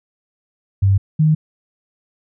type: tone pair in turn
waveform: sine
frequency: 97.8 / 155.25 Hz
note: G2 / D#3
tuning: -4 / -3 cents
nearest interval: minor sixth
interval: 801 cents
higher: second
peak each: -10 dBFS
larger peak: neither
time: 0.82-0.98 / 1.19-1.35 s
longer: neither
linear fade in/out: 10 ms
effects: none